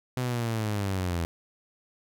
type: linear sweep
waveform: sawtooth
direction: down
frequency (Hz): 128 to 82.3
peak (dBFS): -23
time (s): 0.17-1.25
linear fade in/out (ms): 0
effects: none